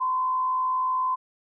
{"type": "tone with frequency modulation", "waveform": "sine", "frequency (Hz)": 1026, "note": "C6", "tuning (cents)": -34, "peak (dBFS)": -22, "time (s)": [0, 1.16], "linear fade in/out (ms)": 20, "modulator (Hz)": 63.5, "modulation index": 0.31, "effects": []}